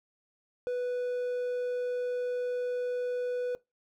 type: tone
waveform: triangle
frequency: 493.9 Hz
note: B4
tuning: in tune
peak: -27 dBFS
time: 0.67-3.55 s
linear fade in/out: 0 ms
effects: noise-tail reverb RT60 0.2 s tail -21 dB re dry